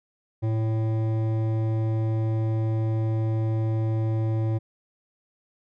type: tone with hard clipping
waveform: triangle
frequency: 110.9 Hz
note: A2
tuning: 14 cents sharp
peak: -24 dBFS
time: 0.42-4.59 s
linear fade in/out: 20 ms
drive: 16 dB
effects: none